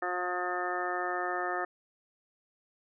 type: harmonic tone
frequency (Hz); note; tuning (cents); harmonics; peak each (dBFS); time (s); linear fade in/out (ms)
179.3; F3; +46; 2 / 3 / 4 / 5 / 6 / 7 / 8 / 9 / 10; -37 / -41 / -35 / -45 / -46 / -36 / -46 / -45 / -37; 0.02-1.65; 5
effects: none